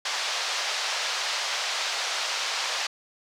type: band-pass noise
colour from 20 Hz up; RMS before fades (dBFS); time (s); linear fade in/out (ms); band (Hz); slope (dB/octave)
white; -29; 0.05-2.87; 5; 570 to 5600; 24
effects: none